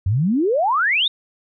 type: exponential sweep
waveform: sine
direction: up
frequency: 87.5 to 3800 Hz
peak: -15 dBFS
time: 0.06-1.08 s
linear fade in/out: 5 ms
effects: none